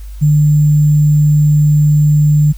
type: tone with sample-and-hold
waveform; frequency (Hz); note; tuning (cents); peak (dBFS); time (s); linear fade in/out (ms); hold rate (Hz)
sine; 150; D3; +37; -6; 0.21-2.53; 20; 7350
effects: added 50 Hz sine -25 dBFS peak until 2.57 s + white hiss -46 dBFS RMS until 2.57 s